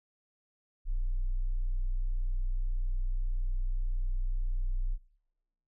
sine tone, 30.87 Hz, B0, in tune, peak -26 dBFS, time 0.85-4.98 s, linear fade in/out 50 ms, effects noise-tail reverb RT60 0.8 s tail -18 dB re dry + tanh soft clip ceiling -25 dBFS

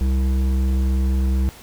sine tone with hard clipping, 65.41 Hz, C2, in tune, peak -18 dBFS, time 0.01-1.49 s, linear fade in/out 0 ms, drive 10 dB, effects pink hiss -43 dBFS RMS until 1.62 s

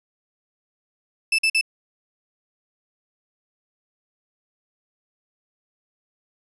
35% pulse tone bursts, 2637 Hz, E7, in tune, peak -15 dBFS, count 3, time 1.32-1.612 s, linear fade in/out 5 ms, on 66 ms, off 47 ms, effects resampled to 24000 Hz

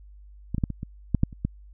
clicks, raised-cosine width 5 ms, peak -15 / -15 / -10 / -19 / -20 / -8 / -7 / -30 / -12 dBFS, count 9, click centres 0.546 / 0.582 / 0.638 / 0.703 / 0.831 / 1.147 / 1.234 / 1.328 / 1.45 s, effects added 50 Hz sine -45 dBFS peak until 1.73 s

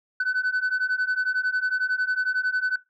sine beating tone pair, 1500 / 1511 Hz, F#6 / F#6, +23 / +36 cents, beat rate 11 Hz, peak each -23 dBFS, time 0.2-2.76 s, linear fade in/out 5 ms, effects noise-tail reverb RT60 0.2 s tail -19 dB re dry + tanh soft clip ceiling -19 dBFS

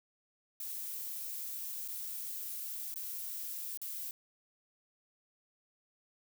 violet noise with dropouts, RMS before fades -41 dBFS, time 0.6-4.11 s, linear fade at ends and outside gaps 1 ms, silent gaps 1.878-1.885 / 2.941-2.959 / 3.774-3.816 s, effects none

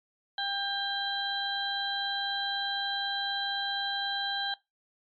harmonic tone, 796 Hz, G5, 26 cents sharp, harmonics 1 / 2 / 4 / 5, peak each -35 / -35 / -35 / -35 dBFS, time 0.38-4.54 s, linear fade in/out 2 ms, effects noise-tail reverb RT60 0.2 s tail -19 dB re dry + MP3 32 kbps

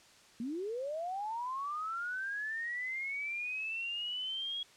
sine linear sweep, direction up, 220.1 to 3322 Hz, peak -35 dBFS, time 0.4-4.63 s, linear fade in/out 2 ms, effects white hiss -60 dBFS RMS until 4.76 s + low-pass 7000 Hz 12 dB/octave

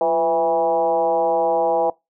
sine tone with frequency modulation, 659.3 Hz, E5, in tune, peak -15 dBFS, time 0.01-1.9 s, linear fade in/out 2 ms, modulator 158 Hz, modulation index 1.4, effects noise-tail reverb RT60 0.2 s tail -23 dB re dry

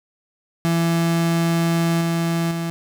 35% pulse tone with level steps, 167.3 Hz, E3, 26 cents sharp, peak -15 / -17 / -21 dBFS, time 0.65-2.7 s, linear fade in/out 0 ms, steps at 2.01 / 2.51 s, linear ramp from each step 2 ms, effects none

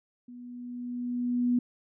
sine tone with level ramp, 244.5 Hz, B3, 17 cents flat, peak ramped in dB -43 to -21 dBFS, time 0.28-1.59 s, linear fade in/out 5 ms, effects none

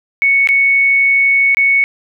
sine tone with dropouts, 2217 Hz, C#7, in tune, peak -8 dBFS, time 0.22-1.84 s, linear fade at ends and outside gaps 0 ms, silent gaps 0.473-0.489 / 1.547-1.57 s, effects none

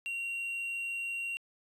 triangle tone, 2753 Hz, F7, 25 cents flat, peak -32 dBFS, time 0.06-1.37 s, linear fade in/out 0 ms, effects resampled to 32000 Hz

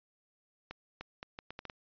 accelerating click train, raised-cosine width 0.3 ms, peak -26 dBFS, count 8, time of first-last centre 0.71-1.698 s, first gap 300 ms, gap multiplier 0.73, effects resampled to 11025 Hz

